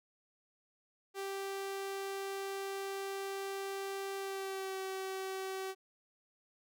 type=tone with pitch glide; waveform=sawtooth; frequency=391.4 to 382 Hz; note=G4 to G4; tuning=-3 to -45 cents; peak=-34 dBFS; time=1.14-5.75 s; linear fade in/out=50 ms; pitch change=-42 cents; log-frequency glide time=4.17-4.78 s; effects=none